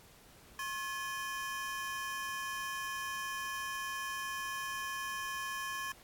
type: ring-modulated tone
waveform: 35% pulse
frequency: 1394 Hz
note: F6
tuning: 4 cents flat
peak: -32 dBFS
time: 0.59-5.92 s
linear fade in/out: 2 ms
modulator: 317 Hz
effects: pink hiss -59 dBFS RMS until 6.03 s + AAC 64 kbps